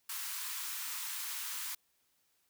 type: high-pass noise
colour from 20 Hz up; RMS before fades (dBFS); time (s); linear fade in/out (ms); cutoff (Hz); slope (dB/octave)
white; -40; 0.09-1.75; 5; 890; 96
effects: white hiss -75 dBFS RMS until 2.49 s